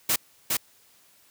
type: noise with echo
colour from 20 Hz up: white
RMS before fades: -23 dBFS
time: 0.09-0.16 s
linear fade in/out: 5 ms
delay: 410 ms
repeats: 1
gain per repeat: -2 dB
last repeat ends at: 0.57 s
effects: white hiss -59 dBFS RMS until 1.3 s + high-pass 60 Hz 12 dB/octave

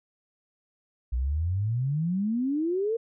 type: exponential sweep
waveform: sine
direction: up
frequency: 58.27 to 469.3 Hz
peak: -24 dBFS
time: 1.12-2.97 s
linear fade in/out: 10 ms
effects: none

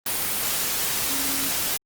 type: tone in noise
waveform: sine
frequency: 272.8 Hz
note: C#4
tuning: 28 cents flat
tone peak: -34 dBFS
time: 1.1-1.49 s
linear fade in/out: 2 ms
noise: white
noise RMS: -25 dBFS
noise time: 0.06-1.77 s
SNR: -12 dB
effects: Opus 24 kbps

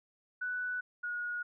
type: tone pair in turn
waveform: sine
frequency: 1486 / 1447 Hz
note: F#6 / F#6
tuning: +7 / -39 cents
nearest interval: unison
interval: 46 cents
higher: first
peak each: -33 / -34 dBFS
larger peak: first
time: 0.41-0.81 / 1.03-1.43 s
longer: neither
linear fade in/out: 10 ms
effects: none

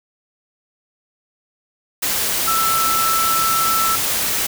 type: tone in noise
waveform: sine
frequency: 1325 Hz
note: E6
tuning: 9 cents sharp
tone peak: -17 dBFS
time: 2.47-3.96 s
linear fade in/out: 10 ms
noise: white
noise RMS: -20 dBFS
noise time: 2.02-4.47 s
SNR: 0 dB
effects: none

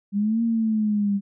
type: exponential two-way sweep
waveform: sine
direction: up then down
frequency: 197.6 to 232.5 to 197.6 Hz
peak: -19 dBFS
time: 0.12-1.21 s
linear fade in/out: 50 ms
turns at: 0.42 s
effects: none

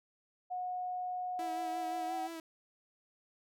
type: tone with pitch glide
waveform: sine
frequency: 728 to 753.2 Hz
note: F#5 to F#5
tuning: -28 to +31 cents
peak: -35 dBFS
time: 0.5-2.28 s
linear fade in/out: 20 ms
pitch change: +59 cents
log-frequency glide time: 2.07-2.14 s
type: tone with vibrato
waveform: sawtooth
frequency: 327.5 Hz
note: E4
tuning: 11 cents flat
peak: -38 dBFS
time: 1.39-2.4 s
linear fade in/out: 2 ms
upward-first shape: sine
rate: 5.7 Hz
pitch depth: 28 cents each way
effects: none

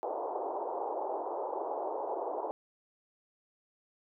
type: band-pass noise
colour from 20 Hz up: white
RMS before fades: -36 dBFS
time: 0.03-2.51 s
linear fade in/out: 0 ms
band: 350 to 920 Hz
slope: 48 dB/octave
effects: none

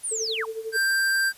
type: linear sweep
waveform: sine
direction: down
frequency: 9956 to 730 Hz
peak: -26 dBFS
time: 0.03-0.46 s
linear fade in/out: 20 ms
type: tone with tremolo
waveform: sine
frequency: 444.6 Hz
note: A4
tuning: 18 cents sharp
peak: -27 dBFS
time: 0.11-0.77 s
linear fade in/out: 10 ms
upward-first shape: sine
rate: 11 Hz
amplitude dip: 75%
type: tone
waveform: square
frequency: 1578 Hz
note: G6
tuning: 11 cents sharp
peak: -21 dBFS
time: 0.72-1.33 s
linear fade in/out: 50 ms
effects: white hiss -51 dBFS RMS until 1.37 s + resampled to 32000 Hz

